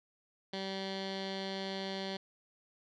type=tone with low-pass filter; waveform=15% pulse; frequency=192.9 Hz; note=G3; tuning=28 cents flat; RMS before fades=-39 dBFS; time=0.53-2.17 s; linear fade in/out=5 ms; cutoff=4000 Hz; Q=5.4; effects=none